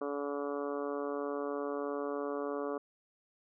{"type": "harmonic tone", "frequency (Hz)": 143.1, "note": "D3", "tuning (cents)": -45, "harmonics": [2, 3, 4, 5, 6, 7, 8, 9, 10], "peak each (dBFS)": [-40, -37, -40, -47, -52, -49, -44, -51, -53], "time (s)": [0.01, 2.78], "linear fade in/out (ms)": 5, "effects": []}